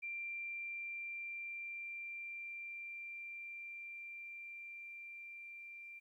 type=tone with level ramp; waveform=sine; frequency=2367 Hz; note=D7; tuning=13 cents sharp; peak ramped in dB=-40 to -49 dBFS; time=0.02-6 s; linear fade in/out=20 ms; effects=13-bit

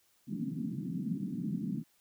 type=band-pass noise; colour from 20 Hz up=pink; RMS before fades=-36 dBFS; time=0.27-1.84 s; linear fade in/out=50 ms; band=150 to 280 Hz; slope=48 dB/octave; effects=white hiss -70 dBFS RMS until 2 s

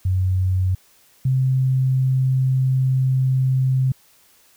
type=tone pair in turn; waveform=sine; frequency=92.9 / 130.85 Hz; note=F#2 / C3; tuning=+7 / 0 cents; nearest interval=tritone; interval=593 cents; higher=second; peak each=-16 / -15 dBFS; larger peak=second; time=0.05-0.75 / 1.25-3.92 s; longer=second; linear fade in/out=5 ms; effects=white hiss -55 dBFS RMS until 4.56 s

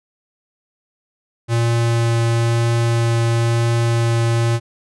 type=tone with vibrato; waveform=square; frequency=116.54 Hz; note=A#2; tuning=in tune; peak=-15 dBFS; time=1.48-4.6 s; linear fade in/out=50 ms; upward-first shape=triangle; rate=1 Hz; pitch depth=8 cents each way; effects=resampled to 24000 Hz

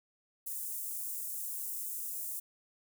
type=high-pass noise; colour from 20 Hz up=white; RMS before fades=-39 dBFS; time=0.46-2.4 s; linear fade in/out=10 ms; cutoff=8100 Hz; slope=24 dB/octave; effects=none

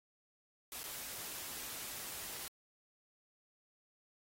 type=noise with dropouts; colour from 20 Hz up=white; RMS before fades=-45 dBFS; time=0.72-2.48 s; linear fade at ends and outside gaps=1 ms; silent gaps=0.833-0.839 s; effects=AAC 48 kbps

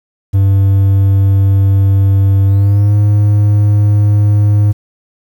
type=tone with pitch glide; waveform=triangle; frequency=98 to 103.47 Hz; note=G2 to G#2; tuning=0 to -6 cents; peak=-4 dBFS; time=0.33-4.73 s; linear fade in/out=20 ms; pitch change=+94 cents; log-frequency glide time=2.47-2.95 s; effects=7-bit

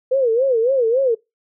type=tone with vibrato; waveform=sine; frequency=493.9 Hz; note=B4; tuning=in tune; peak=-13 dBFS; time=0.11-1.15 s; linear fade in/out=10 ms; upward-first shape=sine; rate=3.6 Hz; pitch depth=180 cents each way; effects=noise-tail reverb RT60 0.2 s tail -22 dB re dry

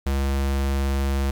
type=tone; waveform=square; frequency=68.5 Hz; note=C#2; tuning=20 cents flat; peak=-21 dBFS; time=0.06-1.31 s; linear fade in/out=5 ms; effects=9-bit

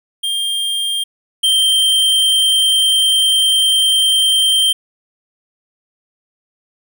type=tone pair in turn; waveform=square; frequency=3200 / 3145 Hz; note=G7 / G7; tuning=+35 / +5 cents; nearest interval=unison; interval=30 cents; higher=first; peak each=-17 / -11 dBFS; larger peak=second; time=0.23-1.04 / 1.43-4.73 s; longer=second; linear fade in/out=10 ms; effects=none

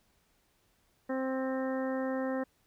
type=harmonic tone; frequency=262.5 Hz; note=C4; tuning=6 cents sharp; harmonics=1 / 2 / 3 / 4 / 5 / 6 / 7; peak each=-33 / -34 / -43 / -45 / -47 / -48 / -45 dBFS; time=1.09-2.44 s; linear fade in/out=10 ms; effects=pink hiss -71 dBFS RMS until 2.66 s

